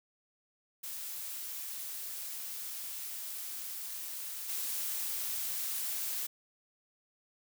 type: noise with level steps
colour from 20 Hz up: blue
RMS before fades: -41 / -36 dBFS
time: 0.83-6.27 s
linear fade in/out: 10 ms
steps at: 4.48 s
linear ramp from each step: 20 ms
effects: none